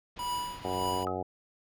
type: low-pass noise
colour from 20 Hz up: pink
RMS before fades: -47 dBFS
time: 0.16-1.04 s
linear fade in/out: 10 ms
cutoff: 4600 Hz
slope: 24 dB/octave
type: tone with tremolo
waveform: square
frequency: 979 Hz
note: B5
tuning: 15 cents flat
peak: -30 dBFS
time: 0.19-1.05 s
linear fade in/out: 2 ms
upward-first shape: triangle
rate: 1.8 Hz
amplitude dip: 95%
type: harmonic tone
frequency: 92.5 Hz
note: F#2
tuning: in tune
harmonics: 1 / 2 / 3 / 4 / 5 / 6 / 7 / 8 / 9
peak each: -41 / -43 / -41 / -38 / -39 / -41 / -41 / -37 / -41 dBFS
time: 0.64-1.23 s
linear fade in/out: 10 ms
type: tone with exponential decay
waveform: sine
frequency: 1275 Hz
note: D#6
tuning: 42 cents sharp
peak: -30 dBFS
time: 1.07-1.22 s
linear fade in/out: 0 ms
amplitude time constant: 31 ms
effects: none